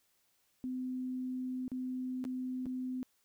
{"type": "tone with dropouts", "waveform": "sine", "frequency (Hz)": 255.3, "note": "C4", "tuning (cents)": -42, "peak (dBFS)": -35, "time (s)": [0.64, 3.03], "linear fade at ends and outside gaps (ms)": 0, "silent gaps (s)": [[1.68, 1.717], [2.241, 2.251], [2.657, 2.665]], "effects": ["white hiss -74 dBFS RMS until 3.24 s"]}